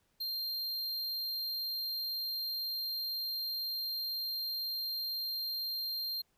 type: tone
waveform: square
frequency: 4186 Hz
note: C8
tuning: in tune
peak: -35 dBFS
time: 0.2-6.22 s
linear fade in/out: 10 ms
effects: pink hiss -75 dBFS RMS until 6.37 s